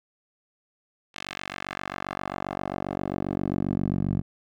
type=tone with band-pass filter sweep; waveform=10% pulse; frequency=47.52 Hz; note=F#1; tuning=47 cents sharp; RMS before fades=-30 dBFS; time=1.14-4.22 s; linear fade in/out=20 ms; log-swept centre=3100 to 150 Hz; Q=1.1; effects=none